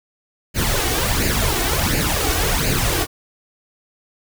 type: noise with flanger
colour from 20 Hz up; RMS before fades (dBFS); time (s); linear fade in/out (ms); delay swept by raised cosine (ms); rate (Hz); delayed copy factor
pink; -19; 0.54-3.07; 50; 0.43 to 2.73; 1.4; +0.65
effects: none